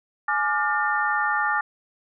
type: tone cluster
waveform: sine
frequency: 843 / 1186 / 1417 / 1804 Hz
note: G#5 / D6 / F6 / A6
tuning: +26 / +17 / +25 / +43 cents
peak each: -26 dBFS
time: 0.28-1.61 s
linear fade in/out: 5 ms
effects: none